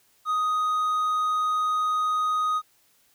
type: tone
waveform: triangle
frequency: 1248 Hz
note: D#6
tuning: 5 cents sharp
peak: -20 dBFS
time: 0.25-2.62 s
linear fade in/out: 50 ms
effects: white hiss -63 dBFS RMS until 3.14 s